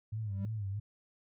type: tone with vibrato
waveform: sine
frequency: 103.83 Hz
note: G#2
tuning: in tune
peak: -34 dBFS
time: 0.12-0.8 s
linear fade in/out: 10 ms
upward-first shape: sine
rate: 3.1 Hz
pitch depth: 120 cents each way
type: tone with exponential growth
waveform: triangle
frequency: 196 Hz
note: G3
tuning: in tune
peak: -32 dBFS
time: 0.18-0.45 s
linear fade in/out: 0 ms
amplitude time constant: 57 ms
effects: none